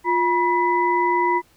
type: tone cluster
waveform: sine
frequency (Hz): 351.9 / 967 / 2006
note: F4 / B5 / B6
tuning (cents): +13 / -37 / +26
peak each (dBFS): -22 / -18 / -26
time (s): 0.04-1.42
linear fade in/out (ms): 50
effects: pink hiss -57 dBFS RMS until 1.56 s